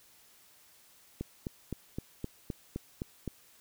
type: click train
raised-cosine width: 3 ms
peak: -22 dBFS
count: 9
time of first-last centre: 1.21-3.277 s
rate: 3.87 Hz
effects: white hiss -61 dBFS RMS until 3.6 s